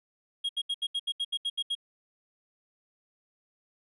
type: tone bursts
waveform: triangle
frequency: 3274 Hz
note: G#7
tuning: 25 cents flat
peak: -26 dBFS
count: 11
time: 0.44-1.752 s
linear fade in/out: 10 ms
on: 52 ms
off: 74 ms
effects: resampled to 24000 Hz